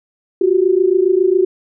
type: tone pair together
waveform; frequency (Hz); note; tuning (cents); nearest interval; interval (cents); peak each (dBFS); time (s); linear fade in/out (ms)
sine; 357.5 / 384.8; F4 / G4; +41 / -32; minor second; 127; -13; 0.41-1.45; 5
effects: none